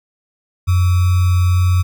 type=tone with sample-and-hold; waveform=sine; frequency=90.2 Hz; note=F#2; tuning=44 cents flat; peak=-10 dBFS; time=0.67-1.83 s; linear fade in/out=20 ms; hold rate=1225 Hz; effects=none